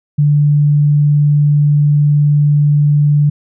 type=tone; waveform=sine; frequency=146.83 Hz; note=D3; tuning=in tune; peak=-7 dBFS; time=0.18-3.3 s; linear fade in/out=10 ms; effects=none